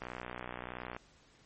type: click train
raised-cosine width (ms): 0.5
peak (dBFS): -25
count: 59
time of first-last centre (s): 0.02-0.965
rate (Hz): 61.4
effects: pink hiss -64 dBFS RMS until 1.45 s + MP3 32 kbps